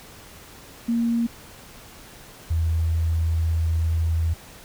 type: tone pair in turn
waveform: sine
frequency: 233.1 / 81.77 Hz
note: A#3 / E2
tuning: 0 / -13 cents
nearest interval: octave + tritone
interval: 1813 cents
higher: first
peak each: -19 dBFS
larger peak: neither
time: 0.88-1.27 / 2.5-4.34 s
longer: second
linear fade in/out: 10 ms
effects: pink hiss -45 dBFS RMS until 4.64 s